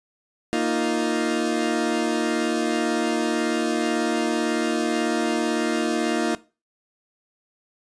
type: chord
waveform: 30% pulse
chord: Bb suspended fourth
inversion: none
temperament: equal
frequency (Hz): 233.1 / 311.1 / 349.2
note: Bb3 / Eb4 / F4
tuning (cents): 0 / 0 / 0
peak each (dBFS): -23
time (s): 0.53-6.35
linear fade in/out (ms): 0
effects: noise-tail reverb RT60 0.3 s tail -18 dB re dry + resampled to 22050 Hz